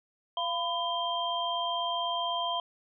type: tone cluster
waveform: sine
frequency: 688 / 1004 / 3174 Hz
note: F5 / B5 / G7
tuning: -26 / +28 / +21 cents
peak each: -33 / -32 / -33 dBFS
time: 0.37-2.6 s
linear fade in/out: 2 ms
effects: none